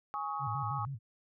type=chord; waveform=sine; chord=Ab suspended fourth; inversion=none; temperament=equal with one note detuned; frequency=830.6 / 1108.7 / 1265.5 Hz; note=Ab5 / Db6 / Eb6; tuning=0 / 0 / +29 cents; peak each=-38 / -38 / -39 dBFS; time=0.14-0.85 s; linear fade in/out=0 ms
type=tone with vibrato; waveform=sine; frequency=123.47 Hz; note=B2; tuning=in tune; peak=-36 dBFS; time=0.39-0.99 s; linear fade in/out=50 ms; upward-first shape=square; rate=6.3 Hz; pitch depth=190 cents each way
effects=none